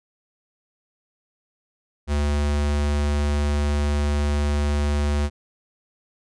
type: tone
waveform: square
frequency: 73 Hz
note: D2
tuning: 10 cents flat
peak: -20 dBFS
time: 2.07-5.3 s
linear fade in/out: 50 ms
effects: resampled to 22050 Hz